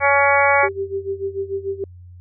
harmonic tone, 280.9 Hz, C#4, 23 cents sharp, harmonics 2 / 3 / 4 / 5 / 6 / 7 / 8, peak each -18 / -18 / -21 / -22 / -23 / -23 / -19 dBFS, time 0-0.69 s, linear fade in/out 50 ms
sine tone with tremolo, 391.9 Hz, G4, in tune, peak -19 dBFS, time 0.63-1.84 s, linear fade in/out 2 ms, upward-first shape sine, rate 6.8 Hz, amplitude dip 85%
effects added 89 Hz sine -38 dBFS peak until 2.2 s

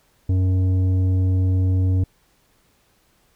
sine tone with tanh clipping, 92.9 Hz, F#2, 7 cents sharp, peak -17 dBFS, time 0.29-2.04 s, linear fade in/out 5 ms, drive 9 dB, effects pink hiss -61 dBFS RMS until 3.35 s

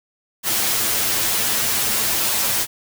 white noise with comb filter, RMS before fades -20 dBFS, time 0.43-2.67 s, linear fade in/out 50 ms, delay 9 ms, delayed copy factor +0.7, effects none

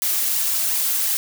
blue noise with flanger, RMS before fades -21 dBFS, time 0.02-1.17 s, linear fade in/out 0 ms, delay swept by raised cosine 1 to 3.8 ms, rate 2.8 Hz, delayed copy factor +0.5, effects none

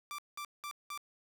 sawtooth tone bursts, 1174.7 Hz, D6, in tune, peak -36 dBFS, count 4, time 0.11-0.976 s, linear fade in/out 0 ms, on 74 ms, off 190 ms, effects none

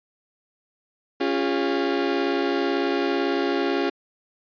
35% pulse chord, Db major, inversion none, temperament equal with one note detuned, 277.2 / 349.2 / 407.2 Hz, Db4 / F4 / Ab4, 0 / 0 / -34 cents, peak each -24 dBFS, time 1.2-3.9 s, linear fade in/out 10 ms, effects resampled to 11025 Hz

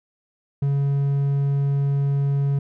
triangle tone, 140.1 Hz, C#3, 19 cents sharp, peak -16 dBFS, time 0.62-2.59 s, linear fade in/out 5 ms, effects none

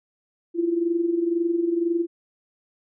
sine tone with amplitude modulation, 340 Hz, F4, 46 cents flat, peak -17 dBFS, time 0.54-2.07 s, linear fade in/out 50 ms, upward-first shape sine, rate 22 Hz, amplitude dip 65%, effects none

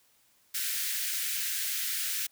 white high-pass noise, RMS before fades -32 dBFS, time 0.54-2.27 s, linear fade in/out 10 ms, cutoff 1500 Hz, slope 48 dB/octave, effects white hiss -66 dBFS RMS until 2.31 s

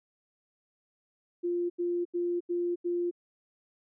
sine tone bursts, 349.2 Hz, F4, in tune, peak -27 dBFS, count 5, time 1.43-3.112 s, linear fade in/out 20 ms, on 270 ms, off 83 ms, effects none

